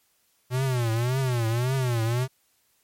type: tone with vibrato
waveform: square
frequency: 122.7 Hz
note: B2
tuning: 11 cents flat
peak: -23 dBFS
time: 0.5-2.28 s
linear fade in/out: 50 ms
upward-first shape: triangle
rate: 1.8 Hz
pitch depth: 180 cents each way
effects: white hiss -67 dBFS RMS until 2.83 s + MP3 64 kbps